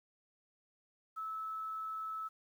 sine tone with quantisation, 1304 Hz, E6, 19 cents flat, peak -38 dBFS, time 1.16-2.29 s, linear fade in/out 20 ms, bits 11, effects none

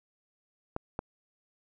clicks, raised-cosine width 1 ms, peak -18 dBFS, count 2, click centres 0.764 / 0.991 s, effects none

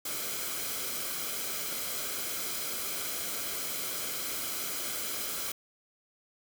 white noise with comb filter, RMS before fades -35 dBFS, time 0.05-5.52 s, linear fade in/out 5 ms, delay 1.1 ms, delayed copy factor -0.55, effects none

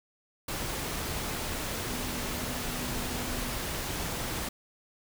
sine tone in noise, 246.9 Hz, B3, in tune, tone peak -41 dBFS, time 1.88-3.51 s, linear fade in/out 5 ms, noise pink, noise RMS -34 dBFS, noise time 0.48-4.49 s, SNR -10 dB, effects none

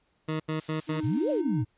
20% pulse tone bursts, 156.7 Hz, D#3, 13 cents sharp, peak -23 dBFS, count 4, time 0.28-1.006 s, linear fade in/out 10 ms, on 120 ms, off 82 ms
blue noise with tremolo, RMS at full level -42 dBFS, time 0.6-1.41 s, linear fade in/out 0 ms, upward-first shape triangle, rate 7.2 Hz, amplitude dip 30%
triangle tone with vibrato, 307.8 Hz, D#4, 19 cents flat, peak -27 dBFS, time 0.87-1.65 s, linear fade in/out 50 ms, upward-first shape triangle, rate 18 Hz, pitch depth 17 cents each way
sine exponential two-way sweep, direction up then down, 96.5 to 622.3 to 101 Hz, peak -25 dBFS, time 1.03-1.65 s, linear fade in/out 20 ms, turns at 1.3 s
effects pink hiss -71 dBFS RMS until 1.77 s + resampled to 8000 Hz

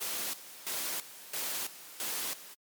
white noise with tremolo, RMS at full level -35 dBFS, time 0-2.55 s, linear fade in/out 20 ms, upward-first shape square, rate 1.5 Hz, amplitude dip 80%, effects high-pass 200 Hz 12 dB/octave + MP3 96 kbps

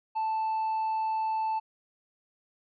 triangle tone, 880 Hz, A5, in tune, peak -24 dBFS, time 0.15-1.6 s, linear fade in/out 20 ms, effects tanh soft clip ceiling -21 dBFS + resampled to 11025 Hz

